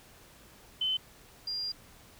sine tone pair in turn, 3051 / 4800 Hz, G7 / D8, -48 / +37 cents, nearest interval minor sixth, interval 785 cents, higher second, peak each -27 / -32 dBFS, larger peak first, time 0.81-0.97 / 1.47-1.72 s, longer second, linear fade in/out 5 ms, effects pink hiss -56 dBFS RMS until 2.19 s

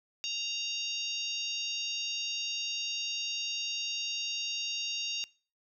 harmonic tone, 930 Hz, A#5, 4 cents flat, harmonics 3 / 4 / 5 / 6 / 7, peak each -36 / -38 / -40 / -42 / -43 dBFS, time 0.24-5.24 s, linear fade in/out 0 ms, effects noise-tail reverb RT60 0.4 s tail -23 dB re dry

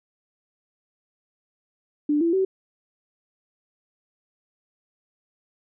sine tone with pitch steps, 295.6 / 335.7 / 381.1 Hz, D4 / E4 / G4, +11 / +32 / -49 cents, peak -18 dBFS, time 2.09-2.45 s, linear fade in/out 5 ms, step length 120 ms, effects none

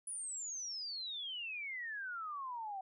sine exponential sweep, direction down, 10030 to 751 Hz, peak -40 dBFS, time 0.07-2.81 s, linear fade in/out 5 ms, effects none

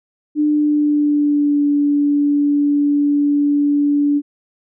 sine tone with pitch glide, 299.4 to 289.2 Hz, D4 to D4, +33 to -27 cents, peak -12 dBFS, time 0.35-4.22 s, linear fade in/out 50 ms, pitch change -60 cents, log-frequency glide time 0.46-1.65 s, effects none

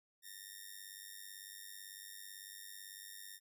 5% pulse ring-modulated tone, 1832 Hz, A#6, 31 cents flat, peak -36 dBFS, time 0.22-3.4 s, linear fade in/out 50 ms, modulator 49 Hz, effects none

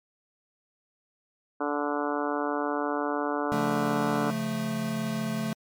harmonic tone, 145.9 Hz, D3, 11 cents flat, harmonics 2 / 3 / 4 / 5 / 6 / 7 / 8 / 9 / 10, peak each -31 / -33 / -34 / -35 / -36 / -36 / -37 / -38 / -38 dBFS, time 1.6-4.31 s, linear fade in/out 10 ms
square chord, Db augmented, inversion none, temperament equal, 138.59 / 174.61 / 220 Hz, Db3 / F3 / A3, 0 / 0 / 0 cents, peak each -36 / -36 / -30 dBFS, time 3.52-5.53 s, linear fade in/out 0 ms
effects MP3 96 kbps

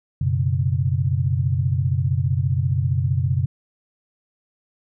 sine chord, F# suspended fourth, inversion none, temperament equal, 92.5 / 123.47 / 138.59 Hz, F#2 / B2 / C#3, 0 / 0 / 0 cents, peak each -22 dBFS, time 0.21-3.46 s, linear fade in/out 5 ms, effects none

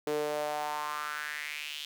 sawtooth tone with high-pass filter sweep, 149.4 Hz, D3, 30 cents sharp, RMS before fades -35 dBFS, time 0.07-1.85 s, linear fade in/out 0 ms, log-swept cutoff 400 to 3300 Hz, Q 4.2, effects none

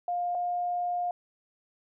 sine tone pair in turn, 706 / 708.7 Hz, F5 / F5, +19 / +25 cents, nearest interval unison, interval 6 cents, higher second, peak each -27 dBFS, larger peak neither, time 0.08-0.35 / 0.35-1.11 s, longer second, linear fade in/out 2 ms, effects none

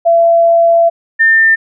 sine tone pair in turn, 674 / 1799.4 Hz, E5 / A6, +38 / +38 cents, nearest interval octave + perfect fourth, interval 1700 cents, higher second, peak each -5 dBFS, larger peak neither, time 0.05-0.9 / 1.19-1.56 s, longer first, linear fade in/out 20 ms, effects none

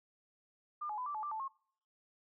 sine tone with pitch steps, 1201 / 846 / 1003 / 1170 / 862 / 1179 / 876 / 1079 Hz, D6 / G#5 / B5 / D6 / A5 / D6 / A5 / C#6, +38 / +32 / +26 / -7 / -36 / +6 / -8 / -47 cents, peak -37 dBFS, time 0.81-1.482 s, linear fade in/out 10 ms, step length 84 ms, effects noise-tail reverb RT60 0.6 s tail -24 dB re dry

